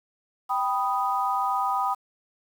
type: chord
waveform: sine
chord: G augmented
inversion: none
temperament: equal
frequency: 784 / 987.8 / 1244.5 Hz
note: G5 / B5 / D#6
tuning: 0 / 0 / 0 cents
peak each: -27 dBFS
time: 0.49-1.95 s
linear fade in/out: 20 ms
effects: 8-bit